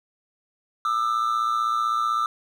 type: tone pair together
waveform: triangle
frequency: 1204.2 / 1320 Hz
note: D6 / E6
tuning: +43 / +2 cents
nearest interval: major second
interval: 159 cents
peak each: -22 dBFS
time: 0.85-2.26 s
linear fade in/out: 2 ms
effects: none